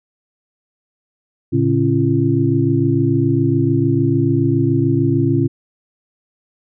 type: tone cluster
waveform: sine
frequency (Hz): 114 / 140.9 / 274.8 / 340.8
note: A#2 / C#3 / C#4 / F4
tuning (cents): -38 / +29 / -15 / -42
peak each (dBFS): -18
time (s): 1.52-5.48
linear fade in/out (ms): 20
effects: none